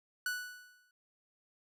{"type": "tone with exponential decay", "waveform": "45% pulse", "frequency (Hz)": 1480, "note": "F#6", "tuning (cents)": 0, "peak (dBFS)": -31, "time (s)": [0.26, 0.91], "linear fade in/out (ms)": 2, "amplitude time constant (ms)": 140, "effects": []}